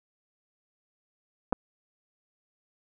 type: clicks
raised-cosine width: 1 ms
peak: -13 dBFS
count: 2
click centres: 1.525 / 1.529 s
effects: none